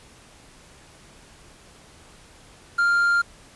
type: tone with quantisation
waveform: triangle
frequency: 1396.9 Hz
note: F6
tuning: in tune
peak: -15 dBFS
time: 2.78-3.22 s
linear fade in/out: 10 ms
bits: 7
effects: pink hiss -50 dBFS RMS until 3.55 s + resampled to 24000 Hz